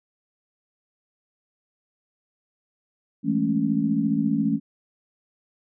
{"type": "chord", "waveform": "sine", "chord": "A major seventh", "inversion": "second", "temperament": "equal with one note detuned", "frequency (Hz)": [164.81, 205.5, 220, 277.2], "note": ["E3", "G#3", "A3", "C#4"], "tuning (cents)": [0, -18, 0, 0], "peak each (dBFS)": [-28, -27, -24, -24], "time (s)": [3.23, 4.6], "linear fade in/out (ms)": 50, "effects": []}